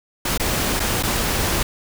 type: noise with dropouts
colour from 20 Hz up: pink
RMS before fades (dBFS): -21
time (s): 0.25-1.63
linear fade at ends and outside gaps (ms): 5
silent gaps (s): 0.377-0.397 / 0.796-0.8 / 1.027-1.033
effects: none